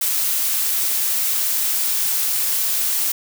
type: noise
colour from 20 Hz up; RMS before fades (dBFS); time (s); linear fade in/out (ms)
blue; -20; 0.01-3.12; 5
effects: none